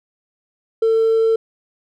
triangle tone with hard clipping, 448.9 Hz, A4, 35 cents sharp, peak -12 dBFS, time 0.82-1.36 s, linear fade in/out 5 ms, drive 2 dB, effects none

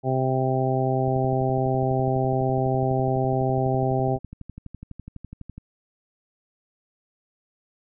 harmonic tone, 130.81 Hz, C3, in tune, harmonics 1 / 2 / 3 / 4 / 5 / 6, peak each -24 / -29 / -27 / -32 / -28 / -28 dBFS, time 0.03-4.19 s, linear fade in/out 50 ms
click train, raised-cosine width 5 ms, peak -25 dBFS, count 55, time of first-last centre 1.08-5.58 s, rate 12 Hz
effects none

